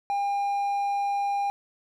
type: tone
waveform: triangle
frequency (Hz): 804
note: G5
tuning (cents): +44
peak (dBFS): -22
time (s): 0.1-1.5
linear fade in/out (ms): 0
effects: none